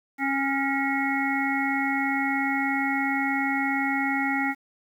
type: harmonic tone with a mistuned harmonic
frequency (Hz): 273.7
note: C#4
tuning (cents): -22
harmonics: 1 / 3 / 5 / 7 / 8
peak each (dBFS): -27 / -29 / -33 / -29 / -30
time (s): 0.18-4.55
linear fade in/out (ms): 50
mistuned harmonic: 5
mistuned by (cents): +33
effects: 9-bit